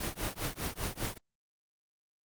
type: noise with tremolo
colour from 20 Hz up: pink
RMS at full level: -32 dBFS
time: 0-1.18 s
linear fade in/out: 5 ms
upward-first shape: triangle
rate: 5 Hz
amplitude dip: 100%
effects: Opus 24 kbps